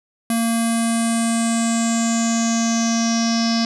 square tone with low-pass filter sweep, 229.4 Hz, A#3, 28 cents flat, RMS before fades -19 dBFS, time 0.3-3.65 s, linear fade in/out 2 ms, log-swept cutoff 11000 to 5100 Hz, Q 8.4, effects none

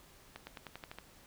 accelerating click train, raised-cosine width 0.3 ms, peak -28 dBFS, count 8, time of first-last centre 0.36-0.986 s, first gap 110 ms, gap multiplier 0.93, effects pink hiss -60 dBFS RMS until 1.26 s

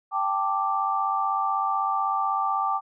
sine chord, G suspended second, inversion none, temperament equal, 784 / 880 / 1174.7 Hz, G5 / A5 / D6, 0 / 0 / 0 cents, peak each -27 / -29 / -25 dBFS, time 0.11-2.81 s, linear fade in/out 50 ms, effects none

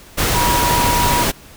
sine tone in noise, 963 Hz, B5, 44 cents flat, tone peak -16 dBFS, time 0.34-1.24 s, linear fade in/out 20 ms, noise pink, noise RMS -17 dBFS, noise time 0.17-1.32 s, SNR -2 dB, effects pink hiss -42 dBFS RMS until 1.56 s

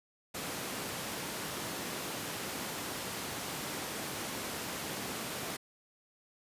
pink high-pass noise, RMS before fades -39 dBFS, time 0.34-5.57 s, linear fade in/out 10 ms, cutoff 160 Hz, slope 12 dB/octave, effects resampled to 32000 Hz

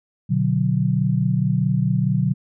sine chord, B minor, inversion none, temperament just, 123.47 / 148.16 / 185.21 Hz, B2 / D3 / F#3, 0 / +16 / +2 cents, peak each -21 dBFS, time 0.29-2.34 s, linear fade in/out 20 ms, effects none

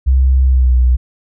sine tone with pitch glide, 65.4 to 62.12 Hz, C2 to B1, 0 to +11 cents, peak -7 dBFS, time 0.06-0.97 s, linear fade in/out 20 ms, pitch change -89 cents, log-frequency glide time 0.44-0.76 s, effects none

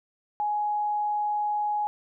sine tone, 836 Hz, G#5, 11 cents sharp, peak -24 dBFS, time 0.4-1.87 s, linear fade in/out 0 ms, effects none

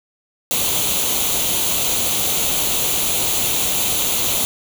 white noise with comb filter, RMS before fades -19 dBFS, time 0.51-4.45 s, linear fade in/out 0 ms, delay 0.29 ms, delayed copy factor +0.65, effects none

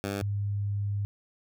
10% pulse / sine tone pair in turn, 99.5 / 101.41 Hz, G2 / G#2, +26 / -41 cents, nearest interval unison, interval 33 cents, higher second, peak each -22 / -27 dBFS, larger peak first, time 0.04-0.22 / 0.22-1.05 s, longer second, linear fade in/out 0 ms, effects none

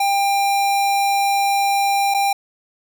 square tone with dropouts, 796 Hz, G5, 26 cents sharp, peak -16 dBFS, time 0-2.33 s, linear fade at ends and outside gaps 5 ms, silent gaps 2.141-2.145 s, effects none

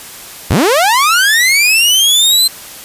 sawtooth linear sweep, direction up, 51.9 to 4142 Hz, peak -4 dBFS, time 0.5-2.48 s, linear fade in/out 10 ms, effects white hiss -31 dBFS RMS until 2.84 s + resampled to 32000 Hz

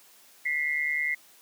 sine tone pair together, 1975.5 / 2125 Hz, B6 / C7, 0 / +26 cents, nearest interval minor second, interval 126 cents, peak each -28 dBFS, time 0.45-1.15 s, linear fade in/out 10 ms, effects white hiss -56 dBFS RMS until 1.41 s + high-pass 200 Hz 12 dB/octave

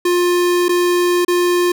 square tone with dropouts, 353.4 Hz, F4, 21 cents sharp, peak -13 dBFS, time 0.05-1.72 s, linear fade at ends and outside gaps 5 ms, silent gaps 0.684-0.691 / 1.249-1.28 s, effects none

